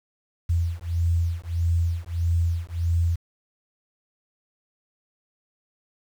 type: beating tone pair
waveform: sine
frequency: 83.9 / 85.5 Hz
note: E2 / F2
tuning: +31 / -36 cents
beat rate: 1.6 Hz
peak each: -24 dBFS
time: 0.49-3.16 s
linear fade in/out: 10 ms
effects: 8-bit